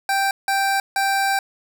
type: tone bursts at uneven times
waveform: 25% pulse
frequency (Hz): 784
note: G5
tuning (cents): 0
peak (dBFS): -14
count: 3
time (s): 0.09-0.31 / 0.48-0.8 / 0.96-1.39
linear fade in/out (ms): 2
effects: none